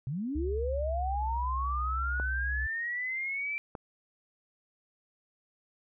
sine linear sweep, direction up, 120 to 2349 Hz, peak -31 dBFS, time 0.07-3.58 s, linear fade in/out 0 ms
sine tone with pitch glide, 70.6 to 64.74 Hz, C#2 to C2, +32 to -18 cents, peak -31 dBFS, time 0.35-2.67 s, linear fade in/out 10 ms, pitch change -150 cents, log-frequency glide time 0.48-1.32 s
clicks, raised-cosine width 1 ms, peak -24 dBFS, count 2, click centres 2.199 / 3.752 s
effects none

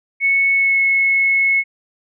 sine tone with pitch glide, 2207 to 2188 Hz, C#7 to C#7, -8 to -23 cents, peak -12 dBFS, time 0.2-1.64 s, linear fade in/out 50 ms, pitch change -15 cents, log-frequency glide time 0.53-0.8 s, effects none

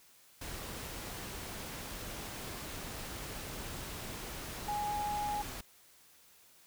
sine tone in noise, 831 Hz, G#5, 1 cent sharp, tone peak -33 dBFS, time 4.68-5.42 s, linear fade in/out 5 ms, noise pink, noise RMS -43 dBFS, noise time 0.41-5.61 s, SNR +7 dB, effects white hiss -62 dBFS RMS until 6.66 s

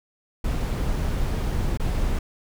brown noise with dropouts, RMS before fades -24 dBFS, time 0.44-2.19 s, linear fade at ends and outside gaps 5 ms, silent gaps 1.774-1.797 s, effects none

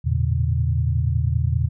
sine tone cluster, 82 / 106.2 / 116.8 / 141.7 Hz, E2 / G#2 / A#2 / C#3, -9 / +39 / +4 / +38 cents, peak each -21 / -29 / -22 / -25 dBFS, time 0.04-1.69 s, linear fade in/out 20 ms, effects none

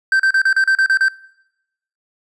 triangle tone bursts, 1559 Hz, G6, 10 cents flat, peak -9 dBFS, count 9, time 0.12-1.084 s, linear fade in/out 2 ms, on 76 ms, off 35 ms, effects noise-tail reverb RT60 0.9 s tail -23 dB re dry + resampled to 24000 Hz

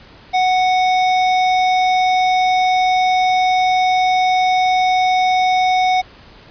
square tone, 740 Hz, F#5, in tune, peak -13 dBFS, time 0.33-6.02 s, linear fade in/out 20 ms, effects pink hiss -43 dBFS RMS until 6.5 s + resampled to 11025 Hz

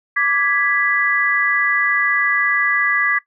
sine chord, G# diminished, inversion second, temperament equal with one note detuned, 1169.9 / 1661.2 / 1975.5 Hz, D6 / G#6 / B6, -7 / 0 / 0 cents, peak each -22 / -18 / -18 dBFS, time 0.16-3.19 s, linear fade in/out 10 ms, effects noise-tail reverb RT60 0.1 s tail -17 dB re dry

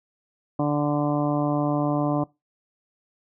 harmonic tone, 146.9 Hz, D3, 1 cent sharp, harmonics 1 / 2 / 3 / 4 / 5 / 6 / 7 / 8, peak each -26 / -23 / -36 / -28 / -30 / -39 / -33 / -40 dBFS, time 0.59-2.24 s, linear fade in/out 5 ms, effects noise-tail reverb RT60 0.2 s tail -21 dB re dry

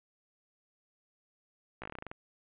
slowing click train, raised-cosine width 0.5 ms, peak -26 dBFS, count 11, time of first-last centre 1.82-2.115 s, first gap 16 ms, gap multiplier 1.13, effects resampled to 8000 Hz + 9-bit

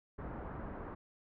pink low-pass noise, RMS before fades -44 dBFS, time 0.18-0.95 s, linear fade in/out 10 ms, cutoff 1400 Hz, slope 24 dB/octave, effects none

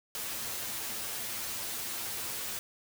white noise with comb filter, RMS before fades -37 dBFS, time 0.15-2.59 s, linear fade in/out 0 ms, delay 8.9 ms, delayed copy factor +0.7, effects none

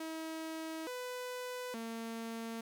sawtooth tone with pitch steps, 320.6 / 498.8 / 227.8 Hz, E4 / B4 / A#3, -48 / +17 / -40 cents, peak -36 dBFS, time 0-2.61 s, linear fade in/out 5 ms, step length 870 ms, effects 11-bit

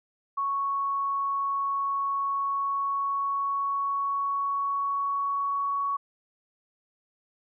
sine tone with pitch glide, 1108.7 to 1119 Hz, C#6 to C#6, 0 to +16 cents, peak -25 dBFS, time 0.37-5.97 s, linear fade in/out 10 ms, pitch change +16 cents, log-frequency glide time 2.28-5.66 s, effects none

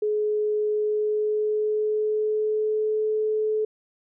sine tone with pitch glide, 423.2 to 431.1 Hz, G#4 to A4, +33 to -35 cents, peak -21 dBFS, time 0.02-3.65 s, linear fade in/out 5 ms, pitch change +32 cents, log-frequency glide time 0.7-3.05 s, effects none

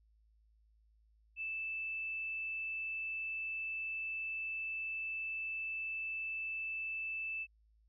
sine tone, 2637 Hz, E7, in tune, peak -37 dBFS, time 1.36-7.47 s, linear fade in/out 50 ms, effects added 54 Hz sine -66 dBFS peak until 7.88 s

